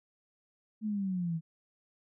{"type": "exponential sweep", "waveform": "sine", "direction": "down", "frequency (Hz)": [220.3, 159.2], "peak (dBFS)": -30, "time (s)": [0.81, 1.41], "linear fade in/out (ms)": 50, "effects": []}